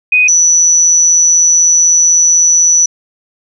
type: tone pair in turn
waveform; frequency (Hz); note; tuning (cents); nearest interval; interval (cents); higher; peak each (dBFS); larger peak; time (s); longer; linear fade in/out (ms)
sine; 2494 / 5932; D#7 / F#8; +3 / +4; octave + minor third; 1501; second; -5; neither; 0.12-0.28 / 0.28-2.86; second; 5
effects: none